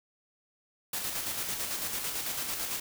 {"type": "noise with tremolo", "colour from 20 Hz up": "white", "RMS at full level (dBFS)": -33, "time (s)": [0.93, 2.8], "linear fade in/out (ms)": 5, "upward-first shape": "square", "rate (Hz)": 9, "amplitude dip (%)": 35, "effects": []}